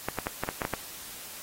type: clicks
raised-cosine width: 0.5 ms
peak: -14 dBFS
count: 8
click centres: 0.086 / 0.187 / 0.269 / 0.436 / 0.489 / 0.618 / 0.651 / 0.737 s
effects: white hiss -43 dBFS RMS until 1.42 s + AAC 48 kbps